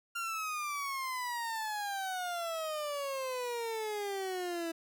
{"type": "exponential sweep", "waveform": "30% pulse", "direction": "down", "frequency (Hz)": [1396.9, 327.7], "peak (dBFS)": -32, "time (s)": [0.15, 4.72], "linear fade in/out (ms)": 10, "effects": []}